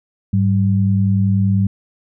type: tone pair together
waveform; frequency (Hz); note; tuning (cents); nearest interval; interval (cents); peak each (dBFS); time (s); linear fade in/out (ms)
sine; 102.25 / 192.8; G#2 / G3; -26 / -28; major seventh; 1098; -14 / -16; 0.33-1.67; 5
effects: none